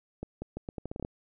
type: accelerating click train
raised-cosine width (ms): 2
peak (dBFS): -23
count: 11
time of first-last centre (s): 0.23-1.049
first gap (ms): 190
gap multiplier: 0.79
effects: none